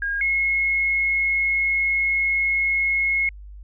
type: tone pair in turn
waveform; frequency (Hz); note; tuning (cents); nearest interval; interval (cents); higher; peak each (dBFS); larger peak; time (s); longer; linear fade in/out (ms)
sine; 1625 / 2169; G#6 / C#7; -38 / -38; perfect fourth; 500; second; -22 / -18; second; 0.02-0.21 / 0.21-3.29; second; 2
effects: added 50 Hz sine -37 dBFS peak until 3.63 s